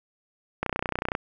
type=click train; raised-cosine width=0.5 ms; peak=-11 dBFS; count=17; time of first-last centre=0.63-1.151 s; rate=30.7 Hz; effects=none